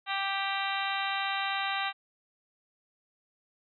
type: harmonic tone with a mistuned harmonic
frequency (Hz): 392.3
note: G4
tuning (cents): +1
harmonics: 2 / 3 / 4 / 5 / 6 / 7 / 8 / 9 / 10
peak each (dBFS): -34 / -36 / -37 / -38 / -39 / -39 / -40 / -41 / -41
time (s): 0.06-1.93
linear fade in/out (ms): 50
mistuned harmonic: 9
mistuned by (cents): +73
effects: none